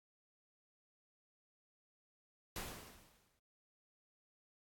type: noise with exponential decay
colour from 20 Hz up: pink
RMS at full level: -42 dBFS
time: 2.56-3.39 s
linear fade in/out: 1 ms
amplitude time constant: 180 ms
effects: noise-tail reverb RT60 0.2 s tail -24 dB re dry + AAC 64 kbps